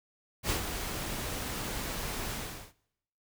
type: noise with ADSR envelope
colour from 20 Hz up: pink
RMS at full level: -29 dBFS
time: 0.43-2.73 s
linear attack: 66 ms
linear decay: 110 ms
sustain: -7 dB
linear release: 400 ms
effects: noise-tail reverb RT60 0.8 s tail -22 dB re dry